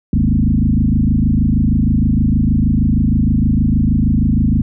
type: tone with frequency modulation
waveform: sine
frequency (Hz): 146.83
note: D3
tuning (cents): 0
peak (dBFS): -10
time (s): 0.13-4.62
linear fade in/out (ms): 2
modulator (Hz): 26.4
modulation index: 4.1
effects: none